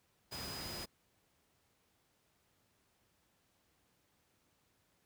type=tone in noise; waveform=sine; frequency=4978 Hz; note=D#8; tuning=in tune; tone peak=-46 dBFS; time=0.31-0.86 s; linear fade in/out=20 ms; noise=pink; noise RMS=-45 dBFS; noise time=0.31-0.86 s; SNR=-4 dB; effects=pink hiss -75 dBFS RMS until 5.05 s + high-pass 60 Hz 12 dB/octave